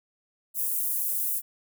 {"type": "high-pass noise", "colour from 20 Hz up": "pink", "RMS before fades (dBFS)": -28, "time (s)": [0.54, 1.42], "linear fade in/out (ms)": 50, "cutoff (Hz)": 11000, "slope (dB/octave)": 24, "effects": []}